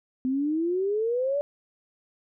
sine exponential sweep, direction up, 253.1 to 587.3 Hz, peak -23 dBFS, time 0.25-1.41 s, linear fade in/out 0 ms, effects none

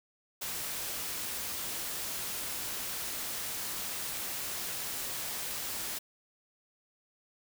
white noise, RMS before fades -37 dBFS, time 0.41-5.99 s, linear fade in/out 10 ms, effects none

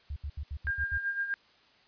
sine tone bursts, 72 Hz, D2, 34 cents flat, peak -33 dBFS, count 7, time 0.1-0.978 s, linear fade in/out 5 ms, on 62 ms, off 74 ms
sine tone with tremolo, 1607 Hz, G6, 43 cents sharp, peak -27 dBFS, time 0.67-1.34 s, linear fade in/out 0 ms, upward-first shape sine, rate 7.9 Hz, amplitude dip 65%
effects white hiss -62 dBFS RMS until 1.87 s + resampled to 11025 Hz

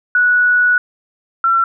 sine tone pair in turn, 1470 / 1354.1 Hz, F#6 / E6, -12 / +46 cents, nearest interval minor second, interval 142 cents, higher first, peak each -9 / -10 dBFS, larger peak first, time 0.15-0.78 / 1.44-1.64 s, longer first, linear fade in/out 2 ms, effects none

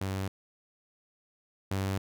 sawtooth tone pair in turn, 96.1 / 96.77 Hz, G2 / G2, -34 / -22 cents, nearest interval unison, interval 12 cents, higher second, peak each -27 / -25 dBFS, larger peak second, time 0.01-0.28 / 1.71-1.98 s, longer neither, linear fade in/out 5 ms, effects none

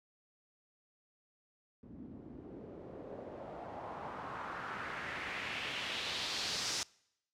white noise with low-pass filter sweep, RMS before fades -42 dBFS, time 1.83-6.83 s, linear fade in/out 0 ms, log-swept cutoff 220 to 5800 Hz, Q 2.1, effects noise-tail reverb RT60 0.8 s tail -25 dB re dry + high-pass 60 Hz 12 dB/octave

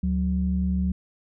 sine tone pair together, 73.27 / 185 Hz, D2 / F#3, -3 / 0 cents, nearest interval octave + major third, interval 1603 cents, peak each -24 / -23 dBFS, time 0.03-0.92 s, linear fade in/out 5 ms, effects tanh soft clip ceiling -13 dBFS

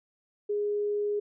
sine tone, 413.6 Hz, G#4, 7 cents flat, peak -26 dBFS, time 0.49-1.2 s, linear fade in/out 10 ms, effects none

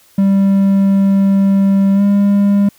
triangle tone with pitch glide, 196 to 201.2 Hz, G3 to G3, 0 to +45 cents, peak -6 dBFS, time 0.18-2.69 s, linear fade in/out 5 ms, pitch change +45 cents, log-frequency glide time 1.94-2.02 s, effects white hiss -49 dBFS RMS until 2.78 s

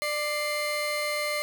30% pulse tone pair together, 593 / 2093 Hz, D5 / C7, +17 / 0 cents, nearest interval octave + minor seventh, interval 2183 cents, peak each -27 dBFS, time 0.02-1.42 s, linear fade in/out 0 ms, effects none

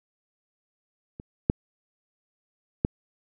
clicks, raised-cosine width 3 ms, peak -25 / -6 / -8 dBFS, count 3, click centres 1.199 / 1.499 / 2.849 s, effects none

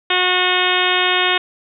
harmonic tone with a mistuned harmonic, 364.1 Hz, F#4, 28 cents flat, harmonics 1 / 2 / 3 / 4 / 5 / 6 / 7 / 8 / 9 / 10, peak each -23 / -23 / -23 / -23 / -23 / -23 / -23 / -23 / -23 / -23 dBFS, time 0.1-1.38 s, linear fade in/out 5 ms, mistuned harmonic 9, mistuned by -18 cents, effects none

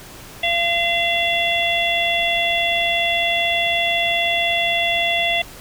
harmonic tone, 684 Hz, F5, 36 cents flat, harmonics 1 / 3 / 4 / 5, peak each -22 / -22 / -22 / -22 dBFS, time 0.43-5.42 s, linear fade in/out 5 ms, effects pink hiss -39 dBFS RMS until 5.6 s

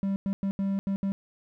triangle tone bursts at uneven times, 196 Hz, G3, in tune, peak -23 dBFS, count 6, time 0.03-0.16 / 0.26-0.33 / 0.43-0.51 / 0.59-0.79 / 0.87-0.96 / 1.03-1.12 s, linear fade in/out 0 ms, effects none

